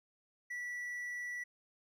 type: tone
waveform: triangle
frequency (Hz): 1954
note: B6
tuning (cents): -19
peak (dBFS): -37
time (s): 0.5-1.44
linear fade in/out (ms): 10
effects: none